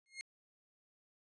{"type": "tone with exponential growth", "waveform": "sawtooth", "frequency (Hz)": 2142, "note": "C7", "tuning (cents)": 40, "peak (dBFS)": -35, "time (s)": [0.06, 0.21], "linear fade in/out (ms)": 0, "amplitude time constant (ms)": 31, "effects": ["resampled to 22050 Hz"]}